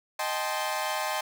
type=chord; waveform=sawtooth; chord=A half-diminished seventh; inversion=second; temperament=equal with one note detuned; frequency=622.3 / 784 / 867.9 / 1046.5 Hz; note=Eb5 / G5 / A5 / C6; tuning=0 / 0 / -24 / 0 cents; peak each=-30 dBFS; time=0.19-1.21 s; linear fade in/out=5 ms; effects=none